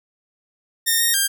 5% pulse tone with pitch steps, 1830 / 1854 / 1597 Hz, A#6 / A#6 / G6, -32 / -10 / +32 cents, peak -6 dBFS, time 0.86-1.28 s, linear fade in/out 20 ms, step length 140 ms, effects none

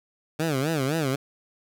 15% pulse tone with vibrato, 146.83 Hz, D3, in tune, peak -17 dBFS, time 0.39-1.16 s, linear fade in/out 10 ms, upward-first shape sine, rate 3.9 Hz, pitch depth 210 cents each way, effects none

